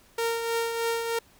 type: tone with tremolo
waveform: sawtooth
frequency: 461.3 Hz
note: A#4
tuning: 18 cents flat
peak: -20 dBFS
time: 0.18-1.19 s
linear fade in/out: 5 ms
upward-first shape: triangle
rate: 3.2 Hz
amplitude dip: 50%
effects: pink hiss -58 dBFS RMS until 1.39 s